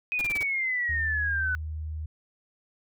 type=exponential sweep; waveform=sine; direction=down; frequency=2523 to 1483 Hz; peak=-25 dBFS; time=0.12-1.55 s; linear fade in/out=0 ms
type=noise bursts; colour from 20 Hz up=pink; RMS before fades=-38 dBFS; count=5; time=0.19-0.429 s; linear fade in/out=0 ms; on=23 ms; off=31 ms
type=tone; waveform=sine; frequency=77.78 Hz; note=D#2; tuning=in tune; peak=-31 dBFS; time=0.89-2.06 s; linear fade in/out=5 ms
effects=none